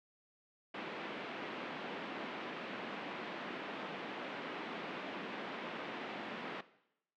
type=band-pass noise; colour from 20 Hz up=pink; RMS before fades=-44 dBFS; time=0.74-6.61 s; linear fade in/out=5 ms; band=210 to 3100 Hz; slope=24 dB/octave; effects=noise-tail reverb RT60 0.8 s tail -17 dB re dry